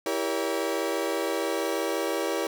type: chord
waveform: 35% pulse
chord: E diminished seventh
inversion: none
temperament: just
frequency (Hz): 329.6 / 395.6 / 474.7 / 569.6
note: E4 / G4 / Bb4 / Db5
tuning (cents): 0 / +16 / +31 / +47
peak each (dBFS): -30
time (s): 0.06-2.47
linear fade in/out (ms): 2
effects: none